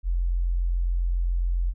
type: tone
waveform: sine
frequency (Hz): 43.65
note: F1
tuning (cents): 0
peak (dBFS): -21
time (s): 0.03-1.74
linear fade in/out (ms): 50
effects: none